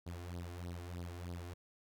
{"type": "tone with flanger", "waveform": "sawtooth", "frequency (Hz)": 87.31, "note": "F2", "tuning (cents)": 0, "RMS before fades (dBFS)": -45, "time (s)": [0.06, 1.54], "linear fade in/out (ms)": 10, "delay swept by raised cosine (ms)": [0.2, 2.9], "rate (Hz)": 3.2, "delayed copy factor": 0.8, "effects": []}